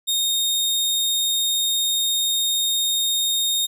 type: tone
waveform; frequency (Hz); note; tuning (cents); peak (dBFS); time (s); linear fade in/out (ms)
sawtooth; 3697; A#7; -15; -16; 0.07-3.67; 20
effects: none